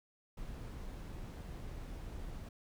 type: noise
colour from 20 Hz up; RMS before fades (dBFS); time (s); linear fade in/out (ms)
brown; -45; 0.37-2.49; 5
effects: none